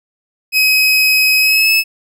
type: tone with pitch glide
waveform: 30% pulse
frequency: 2538 to 2603 Hz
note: D#7 to E7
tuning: +34 to -22 cents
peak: -6 dBFS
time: 0.52-1.84 s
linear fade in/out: 50 ms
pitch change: +44 cents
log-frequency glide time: 1.39-1.71 s
effects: none